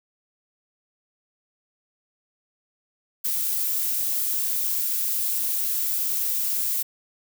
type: noise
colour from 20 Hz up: violet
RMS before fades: -25 dBFS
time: 3.24-6.83 s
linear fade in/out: 10 ms
effects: none